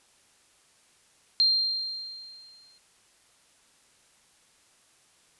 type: tone with exponential decay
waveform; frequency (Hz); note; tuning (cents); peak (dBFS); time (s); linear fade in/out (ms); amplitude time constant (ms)
sine; 4183; C8; -1; -17; 1.4-2.78; 0; 300
effects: white hiss -62 dBFS RMS until 5.39 s + resampled to 24000 Hz